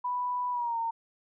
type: tone with pitch glide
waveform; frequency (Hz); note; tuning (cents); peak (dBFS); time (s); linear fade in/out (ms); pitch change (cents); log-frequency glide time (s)
sine; 987.8 to 916.3; B5 to A#5; 0 to -30; -28; 0.04-0.91; 10; -130; 0.51-0.78
effects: none